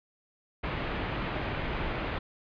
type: low-pass noise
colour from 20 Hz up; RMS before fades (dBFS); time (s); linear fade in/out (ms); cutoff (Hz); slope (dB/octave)
pink; -33; 0.63-2.19; 10; 3000; 24
effects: resampled to 11025 Hz